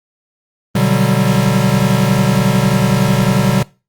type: chord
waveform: square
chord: G major seventh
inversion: first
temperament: equal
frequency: 123.47 / 146.83 / 185 / 196 Hz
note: B2 / D3 / F#3 / G3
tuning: 0 / 0 / 0 / 0 cents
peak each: -17 dBFS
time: 0.75-3.63 s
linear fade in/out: 5 ms
effects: noise-tail reverb RT60 0.3 s tail -22 dB re dry + Opus 32 kbps